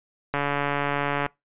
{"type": "click train", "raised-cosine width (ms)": 0.5, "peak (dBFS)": -10, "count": 133, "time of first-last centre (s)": [0.34, 1.263], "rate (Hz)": 143, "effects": ["noise-tail reverb RT60 0.2 s tail -24 dB re dry", "resampled to 8000 Hz"]}